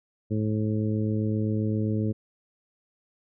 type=harmonic tone; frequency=107.6 Hz; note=A2; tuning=38 cents flat; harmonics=1 / 2 / 3 / 4 / 5; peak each=-26 / -28 / -32 / -35 / -40 dBFS; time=0.3-2.13 s; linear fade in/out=20 ms; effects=none